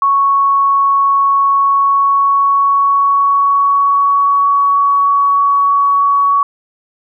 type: tone with pitch glide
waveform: sine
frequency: 1108.7 to 1124.2 Hz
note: C#6 to C#6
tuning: 0 to +24 cents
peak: -8 dBFS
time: 0.02-6.43 s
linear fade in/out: 2 ms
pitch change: +24 cents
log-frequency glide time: 1.52-4.46 s
effects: none